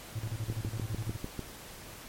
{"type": "tone with tremolo", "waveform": "triangle", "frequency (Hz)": 110, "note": "A2", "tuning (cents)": 0, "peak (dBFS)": -29, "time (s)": [0.15, 1.17], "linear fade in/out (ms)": 10, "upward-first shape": "square", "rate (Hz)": 12, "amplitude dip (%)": 80}
{"type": "click train", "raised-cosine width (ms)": 3, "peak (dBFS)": -22, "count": 7, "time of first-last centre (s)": [0.5, 1.393], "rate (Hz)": 6.72}
{"effects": ["pink hiss -47 dBFS RMS until 2.08 s", "MP3 64 kbps"]}